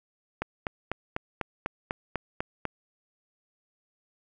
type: click train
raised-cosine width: 0.5 ms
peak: -14 dBFS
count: 10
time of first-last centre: 0.42-2.653 s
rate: 4.03 Hz
effects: none